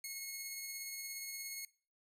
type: tone with tremolo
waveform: 10% pulse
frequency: 2175 Hz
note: C#7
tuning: 33 cents flat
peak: -32 dBFS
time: 0.04-1.65 s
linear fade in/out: 2 ms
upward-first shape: triangle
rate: 17 Hz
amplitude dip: 30%
effects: noise-tail reverb RT60 0.4 s tail -21 dB re dry